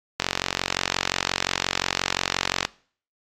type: click train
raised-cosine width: 0.2 ms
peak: -4 dBFS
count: 113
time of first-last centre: 0.2-2.651 s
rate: 45.7 Hz
effects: noise-tail reverb RT60 0.5 s tail -22 dB re dry + AAC 48 kbps